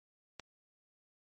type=click; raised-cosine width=0.2 ms; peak=-26 dBFS; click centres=0.397 s; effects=MP3 32 kbps